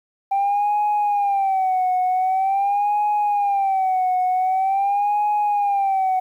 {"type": "tone with vibrato", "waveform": "sine", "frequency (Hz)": 783, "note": "G5", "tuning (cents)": -2, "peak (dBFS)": -15, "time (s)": [0.31, 6.2], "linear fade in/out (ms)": 10, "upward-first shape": "sine", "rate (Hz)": 0.45, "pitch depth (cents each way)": 110, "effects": ["tanh soft clip ceiling -14 dBFS", "9-bit"]}